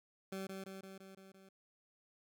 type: tone with echo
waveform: 20% pulse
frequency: 192.1 Hz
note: G3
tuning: 35 cents flat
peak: -36 dBFS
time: 0.32-0.47 s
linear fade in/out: 5 ms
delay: 170 ms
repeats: 6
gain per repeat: -3 dB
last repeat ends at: 1.49 s
effects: none